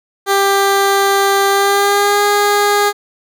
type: tone with pitch glide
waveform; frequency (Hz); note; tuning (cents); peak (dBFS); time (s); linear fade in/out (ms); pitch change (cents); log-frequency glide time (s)
15% pulse; 395.2 to 410.1; G4 to G#4; +14 to -22; -4; 0.26-2.93; 50; +64; 1.49-2.24
effects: none